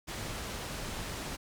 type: low-pass noise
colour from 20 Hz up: pink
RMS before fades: -39 dBFS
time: 0.07-1.37 s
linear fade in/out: 20 ms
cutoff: 9600 Hz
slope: 12 dB/octave
effects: none